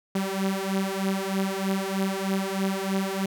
sawtooth beating tone pair, 191.7 / 194.9 Hz, G3 / G3, -38 / -10 cents, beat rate 3.2 Hz, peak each -24 dBFS, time 0.15-3.26 s, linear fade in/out 5 ms, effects none

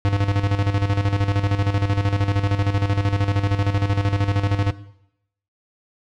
square tone with tremolo, 100.1 Hz, G2, 37 cents sharp, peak -16 dBFS, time 0.05-4.71 s, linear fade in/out 0 ms, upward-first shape square, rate 13 Hz, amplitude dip 60%, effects noise-tail reverb RT60 0.8 s tail -17 dB re dry + low-pass 4000 Hz 12 dB/octave

